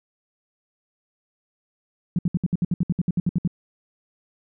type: tone bursts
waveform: sine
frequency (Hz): 174.61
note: F3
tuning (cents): 0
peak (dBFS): -17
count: 15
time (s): 2.16-3.476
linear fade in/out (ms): 2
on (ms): 28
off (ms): 64
effects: none